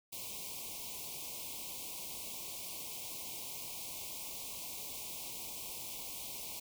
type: band-stop noise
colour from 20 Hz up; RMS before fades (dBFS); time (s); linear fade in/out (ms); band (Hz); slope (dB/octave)
white; -44; 0.12-6.6; 10; 1100 to 2200; 96
effects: none